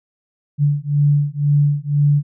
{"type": "beating tone pair", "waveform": "sine", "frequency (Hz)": [144.2, 146.2], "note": ["D3", "D3"], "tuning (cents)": [-31, -7], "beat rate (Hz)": 2, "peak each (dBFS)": -16, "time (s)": [0.58, 2.23], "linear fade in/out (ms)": 50, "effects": []}